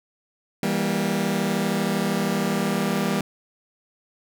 sawtooth chord, E diminished, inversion none, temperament just, 164.81 / 197.78 / 237.3 Hz, E3 / G3 / Bb3, 0 / +16 / +31 cents, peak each -24 / -20 / -23 dBFS, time 0.63-3.21 s, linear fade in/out 2 ms, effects none

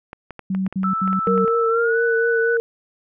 clicks, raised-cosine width 0.5 ms, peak -19 dBFS, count 12, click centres 0.131 / 0.307 / 0.393 / 0.549 / 0.665 / 0.726 / 0.833 / 1.077 / 1.13 / 1.273 / 1.378 / 1.479 s
sine tone bursts, 190 Hz, F#3, 46 cents sharp, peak -19 dBFS, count 4, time 0.5-1.451 s, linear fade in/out 5 ms, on 180 ms, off 77 ms
sine tone with pitch glide, 1318.5 to 1488.5 Hz, E6 to F#6, 0 to +10 cents, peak -20 dBFS, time 0.84-2.57 s, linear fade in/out 2 ms, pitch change +210 cents, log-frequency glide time 1.67-1.97 s
sine tone with vibrato, 460.8 Hz, A#4, 20 cents flat, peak -17 dBFS, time 1.27-2.6 s, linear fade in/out 0 ms, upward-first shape triangle, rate 4.2 Hz, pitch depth 28 cents each way
effects none

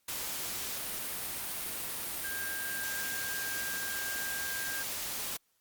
sine tone in noise, 1599 Hz, G6, 34 cents sharp, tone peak -37 dBFS, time 2.24-4.83 s, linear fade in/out 5 ms, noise white, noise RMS -37 dBFS, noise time 0.08-5.37 s, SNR -3 dB, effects white hiss -74 dBFS RMS until 5.6 s + Opus 48 kbps

